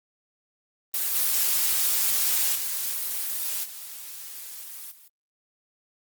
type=noise with level steps; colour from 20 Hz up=blue; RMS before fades=-26 / -23 / -29 / -39 / -51 dBFS; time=0.94-5.08 s; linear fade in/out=2 ms; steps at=1.14 / 2.54 / 3.63 / 4.9 s; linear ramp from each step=20 ms; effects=Opus 24 kbps